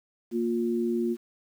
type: tone pair together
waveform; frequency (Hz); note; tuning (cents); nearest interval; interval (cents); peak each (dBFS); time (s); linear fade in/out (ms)
sine; 233.1 / 353.1; A#3 / F4; 0 / +19; perfect fifth; 719; -27; 0.31-1.17; 50
effects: 9-bit